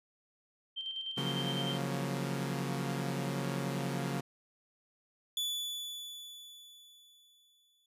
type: tone with tremolo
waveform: sine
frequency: 3135 Hz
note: G7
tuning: 1 cent flat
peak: -35 dBFS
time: 0.76-1.78 s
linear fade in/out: 20 ms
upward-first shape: square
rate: 9.9 Hz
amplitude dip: 45%
type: chord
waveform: sawtooth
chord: Gb major seventh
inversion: second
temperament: equal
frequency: 138.59 / 174.61 / 185 / 233.1 Hz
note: Db3 / F3 / Gb3 / Bb3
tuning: 0 / 0 / 0 / 0 cents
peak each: -32 / -36 / -37 / -37 dBFS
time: 1.17-4.21 s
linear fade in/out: 10 ms
type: tone with exponential decay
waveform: 40% pulse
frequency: 3457 Hz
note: A7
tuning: 31 cents flat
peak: -30 dBFS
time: 5.37-7.86 s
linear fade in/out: 2 ms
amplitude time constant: 540 ms
effects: resampled to 32000 Hz